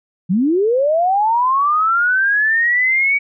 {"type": "linear sweep", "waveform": "sine", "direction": "up", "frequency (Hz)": [164.81, 2274], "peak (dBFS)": -12, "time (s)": [0.29, 3.19], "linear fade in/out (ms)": 20, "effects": []}